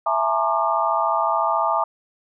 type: tone cluster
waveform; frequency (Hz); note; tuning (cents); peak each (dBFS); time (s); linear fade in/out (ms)
sine; 664 / 845 / 925 / 1086 / 1200; E5 / G#5 / A#5 / C#6 / D6; +12 / +30 / -14 / -36 / +37; -24 / -24 / -24 / -27 / -23; 0.06-1.84; 5
effects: none

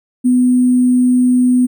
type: tone with sample-and-hold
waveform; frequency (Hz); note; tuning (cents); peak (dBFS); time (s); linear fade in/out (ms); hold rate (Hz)
sine; 249.9; B3; +21; -8; 0.24-1.67; 20; 8820
effects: none

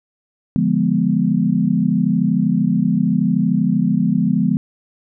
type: chord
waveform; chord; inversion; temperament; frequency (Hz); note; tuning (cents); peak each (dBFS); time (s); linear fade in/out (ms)
sine; D diminished seventh; none; equal; 146.83 / 174.61 / 207.7 / 246.9; D3 / F3 / Ab3 / Cb4; 0 / 0 / 0 / 0; -23 / -18 / -18 / -19; 0.56-4.57; 0
effects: none

